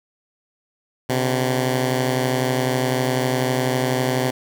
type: beating tone pair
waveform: 10% pulse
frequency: 127.7 / 139.7 Hz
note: C3 / C#3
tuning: -42 / +14 cents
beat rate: 12 Hz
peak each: -11 / -19 dBFS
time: 1.09-4.31 s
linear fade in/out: 10 ms
effects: none